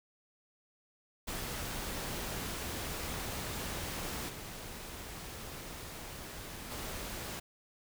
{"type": "noise with level steps", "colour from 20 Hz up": "pink", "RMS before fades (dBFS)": [-39, -45, -41], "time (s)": [1.27, 7.4], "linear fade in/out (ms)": 10, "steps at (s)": [4.28, 6.7], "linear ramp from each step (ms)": 20, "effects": []}